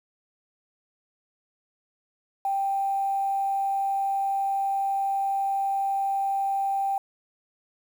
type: tone with quantisation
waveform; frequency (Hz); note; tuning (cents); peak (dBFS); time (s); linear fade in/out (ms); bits
sine; 786; G5; +4; -23; 2.45-6.98; 2; 8
effects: none